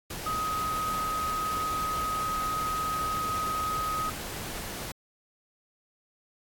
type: tone in noise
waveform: sine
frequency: 1260 Hz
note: D#6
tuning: 21 cents sharp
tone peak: -28 dBFS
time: 0.26-4.1 s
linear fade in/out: 5 ms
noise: pink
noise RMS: -37 dBFS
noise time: 0.1-4.92 s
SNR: +6 dB
effects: AAC 64 kbps